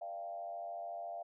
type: tone with frequency modulation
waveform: sine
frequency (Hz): 688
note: F5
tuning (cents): -26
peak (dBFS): -40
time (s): 0.01-1.23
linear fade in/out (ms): 10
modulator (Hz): 93.7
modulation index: 0.81
effects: none